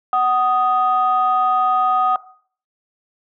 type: tone pair together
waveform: sine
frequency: 747.9 / 1244.5 Hz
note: F#5 / D#6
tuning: +18 / 0 cents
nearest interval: major sixth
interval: 882 cents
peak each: -16 dBFS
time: 0.13-2.16 s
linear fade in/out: 2 ms
effects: noise-tail reverb RT60 0.5 s tail -18 dB re dry + tanh soft clip ceiling -7 dBFS